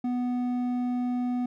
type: tone with hard clipping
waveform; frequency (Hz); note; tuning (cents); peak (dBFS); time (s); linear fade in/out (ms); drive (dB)
sine; 246.9; B3; 0; -27; 0.04-1.46; 5; 6
effects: none